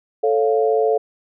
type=chord; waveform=sine; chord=A augmented; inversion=none; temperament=equal; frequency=440 / 554.4 / 698.5 Hz; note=A4 / C#5 / E#5; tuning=0 / 0 / 0 cents; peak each=-16 / -22 / -21 dBFS; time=0.23-0.98 s; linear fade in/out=10 ms; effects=none